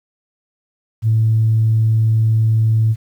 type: tone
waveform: sine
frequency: 111 Hz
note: A2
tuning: 16 cents sharp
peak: -10 dBFS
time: 1.02-2.96 s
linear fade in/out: 50 ms
effects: tanh soft clip ceiling -6 dBFS + 8-bit